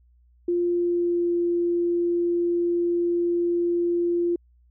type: tone with pitch glide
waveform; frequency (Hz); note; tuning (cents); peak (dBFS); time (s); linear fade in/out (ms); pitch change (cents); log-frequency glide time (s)
sine; 349.2 to 346; F4 to F4; 0 to -16; -20; 0.48-4.36; 5; -16; 0.7-1.35
effects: added 60 Hz sine -55 dBFS peak until 4.7 s